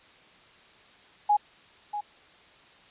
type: tone with echo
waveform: sine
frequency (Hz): 830.6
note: G#5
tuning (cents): 0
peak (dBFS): -18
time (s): 1.29-1.37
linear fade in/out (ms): 10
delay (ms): 640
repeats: 1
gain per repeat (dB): -11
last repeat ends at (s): 2.01
effects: white hiss -55 dBFS RMS until 2.9 s + resampled to 8000 Hz